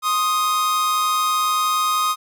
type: tone pair together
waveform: 45% pulse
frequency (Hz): 1059.1 / 1246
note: C6 / D#6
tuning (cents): +21 / +2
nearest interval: minor third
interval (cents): 281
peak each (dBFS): -26 / -18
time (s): 0.02-2.16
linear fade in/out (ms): 50
effects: none